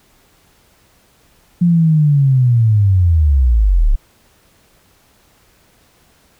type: linear sweep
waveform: sine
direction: down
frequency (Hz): 176.6 to 31.58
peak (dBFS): -8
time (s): 1.61-3.96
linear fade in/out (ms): 10
effects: pink hiss -53 dBFS RMS until 6.39 s